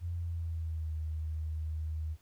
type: tone with pitch glide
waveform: sine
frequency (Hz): 86 to 78.41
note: F2 to D#2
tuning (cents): -26 to +14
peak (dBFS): -33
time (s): 0-2.17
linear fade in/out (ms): 50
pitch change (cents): -160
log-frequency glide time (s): 0.15-0.92
effects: pink hiss -68 dBFS RMS until 2.21 s